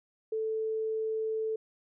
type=tone; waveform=sine; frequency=440 Hz; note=A4; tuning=in tune; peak=-29 dBFS; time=0.32-1.56 s; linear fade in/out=5 ms; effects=none